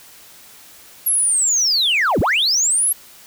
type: linear two-way sweep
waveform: sine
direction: down then up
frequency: 11490 to 44.18 to 11490 Hz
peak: -12 dBFS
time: 1.06-2.93 s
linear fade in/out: 10 ms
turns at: 2.2 s
effects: tanh soft clip ceiling -12 dBFS + white hiss -44 dBFS RMS until 3.26 s